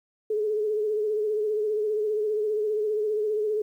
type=tone with vibrato; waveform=sine; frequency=425.6 Hz; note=G#4; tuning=42 cents sharp; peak=-23 dBFS; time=0.3-3.62 s; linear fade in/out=5 ms; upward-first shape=sine; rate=15 Hz; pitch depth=46 cents each way; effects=10-bit